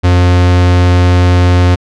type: tone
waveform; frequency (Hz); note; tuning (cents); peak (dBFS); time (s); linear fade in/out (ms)
45% pulse; 89.2; F2; +37; -5; 0.03-1.76; 20
effects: low-pass 5000 Hz 12 dB/octave